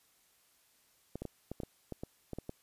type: clicks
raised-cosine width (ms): 2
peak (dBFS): -26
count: 11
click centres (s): 1.156 / 1.22 / 1.253 / 1.516 / 1.602 / 1.634 / 1.923 / 2.035 / 2.333 / 2.386 / 2.494
effects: white hiss -69 dBFS RMS until 2.62 s + resampled to 32000 Hz